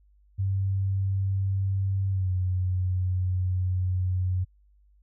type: tone with pitch glide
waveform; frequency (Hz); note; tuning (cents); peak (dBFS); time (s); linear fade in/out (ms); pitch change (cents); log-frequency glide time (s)
sine; 96.9 to 91.83; G2 to F#2; -20 to -13; -23; 0.38-4.45; 20; -93; 2.1-2.31
effects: added 50 Hz sine -57 dBFS peak until 5.02 s